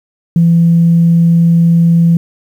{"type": "tone", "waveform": "sine", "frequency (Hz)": 168.2, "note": "E3", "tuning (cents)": 35, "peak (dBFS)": -4, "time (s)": [0.36, 2.17], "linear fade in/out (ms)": 2, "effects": ["tanh soft clip ceiling 0 dBFS", "7-bit"]}